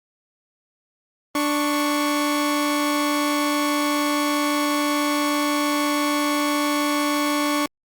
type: tone pair together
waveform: sawtooth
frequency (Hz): 293.7 / 1108.7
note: D4 / C#6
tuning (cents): 0 / 0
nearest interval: octave + major seventh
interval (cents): 2300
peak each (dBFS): -17 / -21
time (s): 1.35-7.66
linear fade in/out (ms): 2
effects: Opus 32 kbps